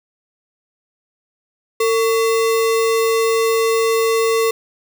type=tone with sample-and-hold; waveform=sine; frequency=452.1 Hz; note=A4; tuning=47 cents sharp; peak=-13 dBFS; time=1.8-4.51 s; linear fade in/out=5 ms; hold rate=1575 Hz; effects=none